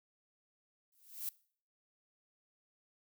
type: noise with exponential growth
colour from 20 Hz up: violet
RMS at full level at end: -36 dBFS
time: 0.92-1.29 s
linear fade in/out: 2 ms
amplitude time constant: 79 ms
effects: noise-tail reverb RT60 0.5 s tail -22 dB re dry